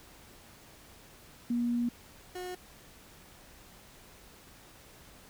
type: tone pair in turn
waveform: sine / 30% pulse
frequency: 239 / 362.8 Hz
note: A#3 / F#4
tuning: +43 / -34 cents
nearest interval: perfect fifth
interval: 723 cents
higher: second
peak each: -27 / -35 dBFS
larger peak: first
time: 1.5-1.89 / 2.35-2.55 s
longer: first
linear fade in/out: 5 ms
effects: pink hiss -55 dBFS RMS until 5.29 s